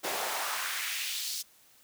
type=noise with high-pass filter sweep; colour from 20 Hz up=pink; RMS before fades=-34 dBFS; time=0.03-1.43 s; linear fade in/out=20 ms; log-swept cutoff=450 to 5300 Hz; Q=1.7; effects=white hiss -61 dBFS RMS until 1.83 s